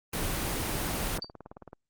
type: noise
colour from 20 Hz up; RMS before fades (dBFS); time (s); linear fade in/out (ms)
pink; -31; 0.13-1.18; 5
type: click train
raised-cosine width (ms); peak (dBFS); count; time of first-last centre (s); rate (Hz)
1; -30; 21; 0.65-1.731; 18.5
type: tone with exponential decay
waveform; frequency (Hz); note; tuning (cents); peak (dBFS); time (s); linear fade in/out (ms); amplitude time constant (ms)
sine; 4624; D8; -28; -30; 1.22-1.31; 2; 19
effects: Opus 24 kbps